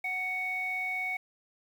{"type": "tone with low-pass filter", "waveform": "square", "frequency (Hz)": 742, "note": "F#5", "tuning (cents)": 5, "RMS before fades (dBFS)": -33, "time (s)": [0.04, 1.17], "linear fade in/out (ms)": 5, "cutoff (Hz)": 2300, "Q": 9.5, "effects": ["9-bit"]}